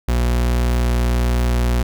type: tone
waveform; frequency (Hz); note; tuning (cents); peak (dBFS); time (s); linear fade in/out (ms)
40% pulse; 60.1; B1; -46; -14; 0.08-1.83; 5
effects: none